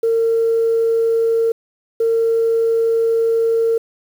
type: tone pair in turn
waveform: sine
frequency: 456.1 / 456.1 Hz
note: A#4 / A#4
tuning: -38 / -38 cents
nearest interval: unison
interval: 0 cents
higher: neither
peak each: -12 dBFS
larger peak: neither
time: 0.03-1.52 / 2-3.78 s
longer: second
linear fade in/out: 5 ms
effects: tanh soft clip ceiling -8 dBFS + 7-bit